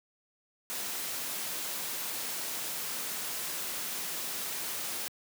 white noise, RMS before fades -36 dBFS, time 0.7-5.08 s, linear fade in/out 0 ms, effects high-pass 150 Hz 12 dB/octave

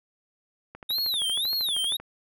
click train, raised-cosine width 0.5 ms, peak -26 dBFS, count 17, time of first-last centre 0.75-2 s, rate 12.8 Hz
square tone with vibrato, 3675 Hz, A#7, 25 cents flat, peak -25 dBFS, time 0.89-1.97 s, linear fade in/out 10 ms, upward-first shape sine, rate 1.9 Hz, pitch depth 280 cents each way
effects none

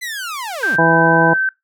sawtooth linear sweep, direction down, 2046 to 111.7 Hz, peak -20 dBFS, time 0.01-0.77 s, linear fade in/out 20 ms
sine tone with pitch glide, 1568 to 1544.6 Hz, G6 to G6, 0 to -26 cents, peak -14 dBFS, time 0.63-1.49 s, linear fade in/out 2 ms, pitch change -26 cents, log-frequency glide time 0.8-0.95 s
harmonic tone, 164.81 Hz, E3, in tune, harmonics 1 / 2 / 3 / 4 / 5 / 6, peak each -18 / -18 / -18 / -18 / -18 / -18 dBFS, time 0.78-1.34 s, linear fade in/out 10 ms
effects noise-tail reverb RT60 0.2 s tail -24 dB re dry

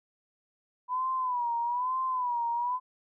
sine tone with vibrato, 987.8 Hz, B5, in tune, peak -27 dBFS, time 0.88-2.8 s, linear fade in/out 50 ms, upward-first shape sine, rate 1.1 Hz, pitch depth 94 cents each way, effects none

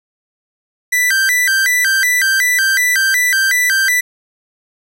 45% pulse tone with vibrato, 1763 Hz, A6, 3 cents sharp, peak -11 dBFS, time 0.92-4.01 s, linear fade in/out 10 ms, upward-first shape square, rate 2.7 Hz, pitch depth 200 cents each way, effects none

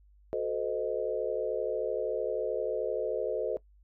sine chord, F# diminished seventh, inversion none, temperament equal with one note detuned, 370 / 440 / 513.1 / 622.3 Hz, F#4 / A4 / C5 / Eb5, 0 / 0 / -34 / 0 cents, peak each -37 / -32 / -34 / -35 dBFS, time 0.33-3.57 s, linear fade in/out 0 ms, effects noise-tail reverb RT60 0.1 s tail -19 dB re dry + added 50 Hz sine -57 dBFS peak until 3.83 s

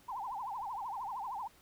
sine tone with vibrato, 902 Hz, A5, 43 cents sharp, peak -37 dBFS, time 0.08-1.48 s, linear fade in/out 10 ms, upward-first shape triangle, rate 13 Hz, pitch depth 290 cents each way, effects pink hiss -63 dBFS RMS until 1.61 s

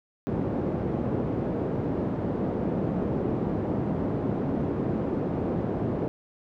pink band-pass noise, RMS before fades -28 dBFS, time 0.27-6.08 s, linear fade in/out 0 ms, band 140 to 450 Hz, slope 12 dB/octave, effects none

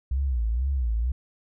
sine tone with vibrato, 61.74 Hz, B1, in tune, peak -22 dBFS, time 0.11-1.12 s, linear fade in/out 5 ms, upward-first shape sine, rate 2.1 Hz, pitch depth 200 cents each way, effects none

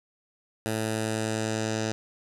10% pulse tone with low-pass filter sweep, 110 Hz, A2, in tune, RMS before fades -29 dBFS, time 0.66-1.92 s, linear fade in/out 0 ms, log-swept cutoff 11000 to 6400 Hz, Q 2.3, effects none

